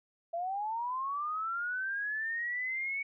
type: linear sweep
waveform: sine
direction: up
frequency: 663 to 2243 Hz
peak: -32 dBFS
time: 0.33-3.03 s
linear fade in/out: 10 ms
effects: none